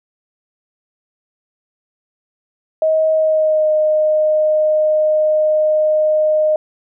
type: tone with pitch glide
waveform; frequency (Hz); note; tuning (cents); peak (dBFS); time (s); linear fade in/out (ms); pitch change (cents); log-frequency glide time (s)
sine; 632 to 616.5; D#5 to D#5; +27 to -16; -11; 2.82-6.56; 2; -43; 3.12-3.71
effects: none